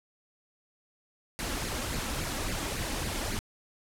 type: noise with flanger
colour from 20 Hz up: pink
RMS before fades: -33 dBFS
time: 1.39-3.39 s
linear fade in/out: 0 ms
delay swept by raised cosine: 0.43 to 3.73 ms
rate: 3.6 Hz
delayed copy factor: +0.6
effects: low-pass 12000 Hz 12 dB/octave